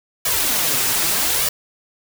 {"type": "noise with flanger", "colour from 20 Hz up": "white", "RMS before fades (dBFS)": -19, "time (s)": [0.25, 1.49], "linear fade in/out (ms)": 5, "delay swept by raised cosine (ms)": [1.7, 7.6], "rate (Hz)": 0.83, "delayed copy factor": 0.8, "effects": []}